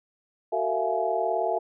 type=tone cluster; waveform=sine; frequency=376.4 / 453.1 / 663 / 702 / 842 Hz; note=F#4 / A#4 / E5 / F5 / G#5; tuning=+30 / -49 / +10 / +9 / +24 cents; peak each=-32 / -30 / -27 / -30 / -31 dBFS; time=0.52-1.59 s; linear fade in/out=10 ms; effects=none